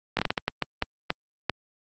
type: slowing click train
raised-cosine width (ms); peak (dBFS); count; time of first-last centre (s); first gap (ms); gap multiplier
0.3; -7; 11; 0.17-1.496; 19; 1.4
effects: high-pass 80 Hz 12 dB/octave + Opus 48 kbps